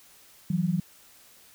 sine tone pair together, 164.81 / 185.18 Hz, E3 / F#3, 0 / +2 cents, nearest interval major second, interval 202 cents, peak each -26 dBFS, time 0.5-0.8 s, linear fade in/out 5 ms, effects white hiss -55 dBFS RMS until 1.54 s

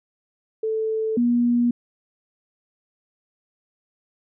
sine tone pair in turn, 440 / 240.1 Hz, A4 / B3, 0 / -49 cents, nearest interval minor seventh, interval 1049 cents, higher first, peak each -21 / -16 dBFS, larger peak second, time 0.63-1.17 / 1.17-1.71 s, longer neither, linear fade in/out 5 ms, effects none

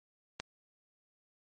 click, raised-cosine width 0.2 ms, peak -19 dBFS, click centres 0.4 s, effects MP3 48 kbps

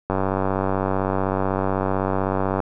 click train, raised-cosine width 1 ms, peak -8 dBFS, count 241, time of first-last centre 0.1-2.603 s, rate 95.9 Hz, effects none

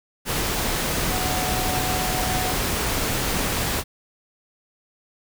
sine tone in noise, 739 Hz, F#5, 2 cents flat, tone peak -28 dBFS, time 1.09-2.55 s, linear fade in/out 50 ms, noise pink, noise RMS -24 dBFS, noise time 0.25-3.84 s, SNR -7 dB, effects none

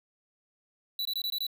square tone bursts, 3951 Hz, B7, in tune, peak -30 dBFS, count 6, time 0.99-1.467 s, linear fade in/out 2 ms, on 62 ms, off 21 ms, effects none

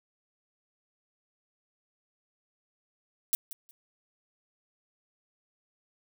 violet noise with echo, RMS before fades -25 dBFS, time 3.33-3.35 s, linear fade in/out 0 ms, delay 180 ms, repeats 2, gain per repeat -15 dB, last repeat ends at 3.71 s, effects none

